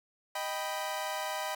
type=chord; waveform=sawtooth; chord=Eb augmented; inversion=none; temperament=equal; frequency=622.3 / 784 / 987.8 Hz; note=Eb5 / G5 / B5; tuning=0 / 0 / 0 cents; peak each=-34 dBFS; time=0.35-1.55 s; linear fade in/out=5 ms; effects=none